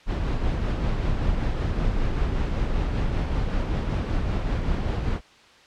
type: noise with tremolo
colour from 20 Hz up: brown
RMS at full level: -23 dBFS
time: 0.06-5.21 s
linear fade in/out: 50 ms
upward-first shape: sine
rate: 5.2 Hz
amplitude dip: 30%
effects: white hiss -52 dBFS RMS until 5.66 s + low-pass 4000 Hz 12 dB/octave